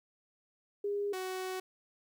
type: tone pair in turn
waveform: sine / sawtooth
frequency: 406.8 / 373.2 Hz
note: G#4 / F#4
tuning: -36 / +15 cents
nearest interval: minor second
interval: 149 cents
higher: first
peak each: -31 / -32 dBFS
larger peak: first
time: 0.84-1.13 / 1.13-1.6 s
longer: second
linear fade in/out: 5 ms
effects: 12-bit